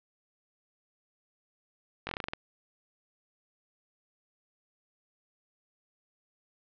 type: slowing click train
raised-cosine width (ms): 0.3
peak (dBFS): -17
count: 9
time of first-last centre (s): 2.07-2.335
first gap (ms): 20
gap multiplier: 1.14
effects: low-pass 4000 Hz 12 dB/octave